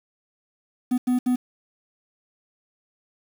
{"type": "tone bursts at uneven times", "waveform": "triangle", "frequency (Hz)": 249.7, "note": "B3", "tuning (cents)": 19, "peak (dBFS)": -16, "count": 3, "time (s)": [[0.91, 0.98], [1.07, 1.19], [1.26, 1.36]], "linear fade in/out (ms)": 10, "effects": ["7-bit"]}